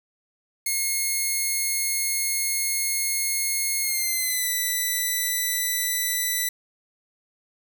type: tone with pitch glide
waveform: 5% pulse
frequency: 2160 to 1980.7 Hz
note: C#7 to B6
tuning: -45 to +5 cents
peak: -13 dBFS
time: 0.66-6.49 s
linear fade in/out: 5 ms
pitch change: -150 cents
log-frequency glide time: 3.82-4.49 s
effects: 8-bit